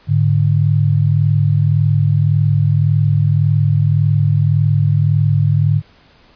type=tone pair together; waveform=sine; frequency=105.04 / 146.83 Hz; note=G#2 / D3; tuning=+20 / 0 cents; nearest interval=tritone; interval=580 cents; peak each=-13 dBFS; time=0.07-5.82 s; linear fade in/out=50 ms; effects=pink hiss -49 dBFS RMS until 6.35 s + resampled to 11025 Hz